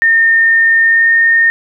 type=tone with pitch glide; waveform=sine; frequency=1821 to 1832.6 Hz; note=A#6 to A#6; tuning=-41 to -30 cents; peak=-6 dBFS; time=0.02-1.5 s; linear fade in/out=0 ms; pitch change=+11 cents; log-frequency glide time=0.81-1.09 s; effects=none